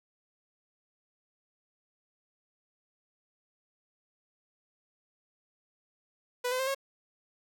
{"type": "tone with pitch steps", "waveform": "sawtooth", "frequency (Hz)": [493.9, 510.4, 527.5, 545.2], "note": ["B4", "C5", "C5", "C#5"], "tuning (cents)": [0, -43, 14, -29], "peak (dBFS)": -25, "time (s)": [6.44, 6.748], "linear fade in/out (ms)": 10, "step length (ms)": 77, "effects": []}